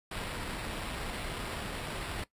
pink noise with sample-and-hold, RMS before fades -38 dBFS, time 0.11-2.24 s, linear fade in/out 5 ms, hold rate 6300 Hz, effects noise-tail reverb RT60 0.1 s tail -17 dB re dry + resampled to 32000 Hz

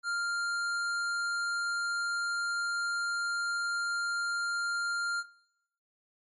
sine tone with tanh clipping, 1396.9 Hz, F6, in tune, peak -32 dBFS, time 0.03-5.24 s, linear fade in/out 50 ms, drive 15 dB, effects noise-tail reverb RT60 0.9 s tail -20 dB re dry + AAC 32 kbps

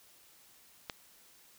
click, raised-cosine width 0.2 ms, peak -19 dBFS, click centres 0.898 s, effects white hiss -61 dBFS RMS until 1.58 s

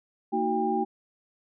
sine tone cluster, 228.6 / 314 / 371 / 801 Hz, A#3 / D#4 / F#4 / G5, -34 / +16 / +5 / +37 cents, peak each -30 / -32 / -29 / -27 dBFS, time 0.32-0.85 s, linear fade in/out 20 ms, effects none

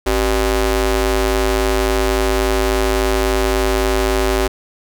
sawtooth ring-modulated tone, 216.8 Hz, A3, 25 cents flat, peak -7 dBFS, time 0.06-4.48 s, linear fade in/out 10 ms, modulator 165 Hz, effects none

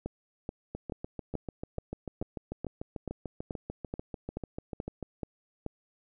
two click trains, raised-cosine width 2 ms, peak -21 / -23 dBFS, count 14 / 30, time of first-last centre 0.06-5.663 / 0.75-5.027 s, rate 2.32 / 6.78 Hz, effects none

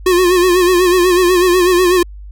square tone with vibrato, 360 Hz, F#4, 47 cents flat, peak -9 dBFS, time 0.06-2.03 s, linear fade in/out 5 ms, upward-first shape sine, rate 8.1 Hz, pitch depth 65 cents each way, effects added 50 Hz sine -29 dBFS peak until 2.31 s

